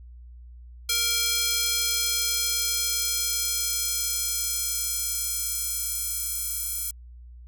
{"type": "tone with high-pass filter sweep", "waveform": "square", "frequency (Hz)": 466.2, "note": "A#4", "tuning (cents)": 0, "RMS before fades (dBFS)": -27, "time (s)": [0.89, 6.91], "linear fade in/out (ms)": 5, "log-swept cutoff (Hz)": [3600, 10000], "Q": 0.96, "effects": ["added 60 Hz sine -42 dBFS peak until 7.47 s"]}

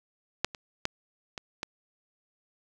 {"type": "clicks", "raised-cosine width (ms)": 0.2, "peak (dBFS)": [-7, -23, -10, -19, -15], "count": 5, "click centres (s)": [0.446, 0.548, 0.854, 1.378, 1.631], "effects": []}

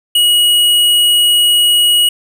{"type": "tone", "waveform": "square", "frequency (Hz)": 2905, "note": "F#7", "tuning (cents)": -32, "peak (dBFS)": -8, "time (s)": [0.15, 2.09], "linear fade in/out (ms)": 5, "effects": []}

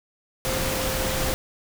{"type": "tone in noise", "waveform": "sine", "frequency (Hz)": 523.3, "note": "C5", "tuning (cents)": 0, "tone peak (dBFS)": -30, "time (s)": [0.45, 1.34], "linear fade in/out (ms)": 0, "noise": "pink", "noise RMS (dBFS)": -26, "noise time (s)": [0.45, 1.34], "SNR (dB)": -7, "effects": []}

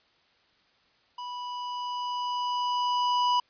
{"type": "tone with level ramp", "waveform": "square", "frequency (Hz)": 984, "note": "B5", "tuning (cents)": -7, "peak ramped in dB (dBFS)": [-36, -22], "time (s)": [1.18, 3.4], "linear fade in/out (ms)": 5, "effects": ["white hiss -65 dBFS RMS until 3.49 s", "resampled to 11025 Hz"]}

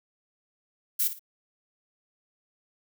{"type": "noise with echo", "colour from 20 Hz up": "violet", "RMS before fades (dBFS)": -25, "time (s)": [0.99, 1.08], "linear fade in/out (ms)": 10, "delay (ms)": 57, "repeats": 2, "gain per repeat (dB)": -11, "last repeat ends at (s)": 1.194, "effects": []}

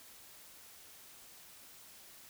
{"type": "silence", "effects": ["white hiss -56 dBFS RMS until 2.29 s"]}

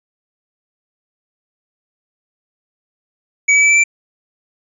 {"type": "tone with pitch steps", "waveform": "square", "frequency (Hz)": [2274, 2291, 2308, 2326, 2343], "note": ["C#7", "D7", "D7", "D7", "D7"], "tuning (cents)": [44, -44, -31, -17, -5], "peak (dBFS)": -9, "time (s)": [3.48, 3.84], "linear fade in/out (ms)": 10, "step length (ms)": 72, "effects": ["resampled to 22050 Hz"]}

